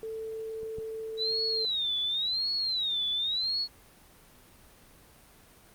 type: tone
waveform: sine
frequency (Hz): 443.3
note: A4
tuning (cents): +13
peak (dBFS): -34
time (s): 0.03-1.65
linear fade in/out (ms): 0
type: clicks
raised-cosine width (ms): 5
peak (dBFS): -37 / -31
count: 2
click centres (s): 0.632 / 0.785
type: tone with vibrato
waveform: sine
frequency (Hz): 3883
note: B7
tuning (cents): -30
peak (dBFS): -27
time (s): 1.17-3.68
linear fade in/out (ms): 50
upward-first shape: sine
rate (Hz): 0.92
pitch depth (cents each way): 200
effects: pink hiss -56 dBFS RMS until 5.74 s + Opus 32 kbps